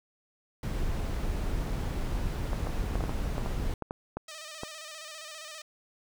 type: noise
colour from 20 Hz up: brown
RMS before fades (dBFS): -31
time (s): 0.63-3.74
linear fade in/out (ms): 2
type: clicks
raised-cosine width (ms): 1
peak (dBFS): -20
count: 12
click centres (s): 2.532 / 2.671 / 2.955 / 3.007 / 3.039 / 3.094 / 3.381 / 3.461 / 3.823 / 3.909 / 4.17 / 4.634
type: tone with vibrato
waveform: 5% pulse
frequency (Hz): 622.3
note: D#5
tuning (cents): 0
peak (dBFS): -30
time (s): 4.28-5.62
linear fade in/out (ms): 5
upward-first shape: square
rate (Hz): 15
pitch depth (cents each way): 54
effects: none